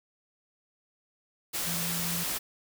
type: tone in noise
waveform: sine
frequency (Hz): 170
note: F3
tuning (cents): -46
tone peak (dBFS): -35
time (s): 1.66-2.25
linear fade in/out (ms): 20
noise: white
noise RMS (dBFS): -32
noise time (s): 1.53-2.39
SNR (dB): -6
effects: none